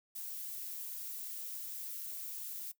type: noise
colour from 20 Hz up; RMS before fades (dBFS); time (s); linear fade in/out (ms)
violet; -43; 0.15-2.72; 10
effects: noise-tail reverb RT60 0.1 s tail -18 dB re dry